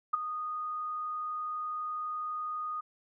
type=tone with ADSR envelope; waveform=sine; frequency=1236 Hz; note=D#6; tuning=12 cents flat; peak=-21 dBFS; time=0.13-2.81 s; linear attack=11 ms; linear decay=12 ms; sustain=-12 dB; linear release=11 ms; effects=none